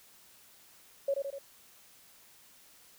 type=tone with echo; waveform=sine; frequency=554.4 Hz; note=C#5; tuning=in tune; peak=-26 dBFS; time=1.08-1.14 s; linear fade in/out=5 ms; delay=82 ms; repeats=3; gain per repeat=-4 dB; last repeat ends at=1.386 s; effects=white hiss -59 dBFS RMS until 2.98 s